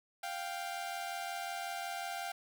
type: tone pair together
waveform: sawtooth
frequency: 698.5 / 784 Hz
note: F5 / G5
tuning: 0 / 0 cents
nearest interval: major second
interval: 200 cents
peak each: -37 / -37 dBFS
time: 0.23-2.32 s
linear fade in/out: 5 ms
effects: none